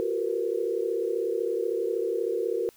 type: tone cluster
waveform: sine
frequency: 354 / 386.5 / 459.7 / 495.8 Hz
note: F4 / G4 / A#4 / B4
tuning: +23 / -24 / -24 / +7 cents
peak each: -32 / -31 / -28 / -34 dBFS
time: 0-2.69 s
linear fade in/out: 0 ms
effects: white hiss -58 dBFS RMS until 2.76 s